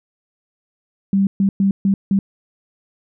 sine tone bursts at uneven times, 196 Hz, G3, in tune, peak -12 dBFS, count 5, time 1.13-1.27 / 1.4-1.49 / 1.6-1.71 / 1.85-1.94 / 2.11-2.19 s, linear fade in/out 2 ms, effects none

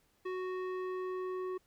square tone with low-pass filter sweep, 370 Hz, F#4, in tune, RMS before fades -38 dBFS, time 0.25-1.58 s, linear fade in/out 10 ms, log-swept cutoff 2200 to 1100 Hz, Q 1, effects pink hiss -72 dBFS RMS until 1.66 s

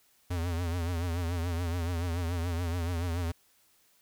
square tone with vibrato, 85.8 Hz, F2, 30 cents flat, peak -30 dBFS, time 0.3-3.32 s, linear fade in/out 10 ms, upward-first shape triangle, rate 7 Hz, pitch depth 98 cents each way, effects white hiss -66 dBFS RMS until 4.01 s

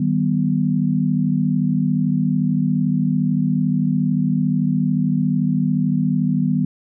sine chord, Eb augmented, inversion none, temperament equal with one note detuned, 155.56 / 193.19 / 246.9 Hz, Eb3 / G3 / B3, 0 / -25 / 0 cents, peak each -20 dBFS, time 0-6.65 s, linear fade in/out 5 ms, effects none

